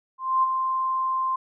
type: tone with ADSR envelope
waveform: sine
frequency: 1046.5 Hz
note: C6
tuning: in tune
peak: -16 dBFS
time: 0.18-1.36 s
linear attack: 250 ms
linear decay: 24 ms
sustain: -6 dB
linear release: 6 ms
effects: none